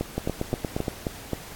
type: two click trains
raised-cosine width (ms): 2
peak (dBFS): -12 / -12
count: 6 / 7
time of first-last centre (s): 0.01-1.333 / 0.18-0.882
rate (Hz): 3.78 / 8.55
effects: pink hiss -42 dBFS RMS until 1.55 s + AAC 64 kbps